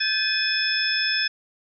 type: tone cluster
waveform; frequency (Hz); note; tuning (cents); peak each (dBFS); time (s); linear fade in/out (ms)
sine; 1558 / 1724 / 2500 / 3455 / 5220; G6 / A6 / D#7 / A7 / E8; -11 / -36 / +8 / -32 / -18; -29 / -27 / -29 / -29 / -24; 0-1.28; 10
effects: none